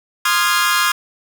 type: chord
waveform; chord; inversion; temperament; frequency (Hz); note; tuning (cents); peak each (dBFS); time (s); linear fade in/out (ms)
sawtooth; F minor seventh; second; equal with one note detuned; 1046.5 / 1229.5 / 1396.9 / 1661.2; C6 / Eb6 / F6 / Ab6; 0 / -21 / 0 / 0; -16; 0.25-0.92; 5
effects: none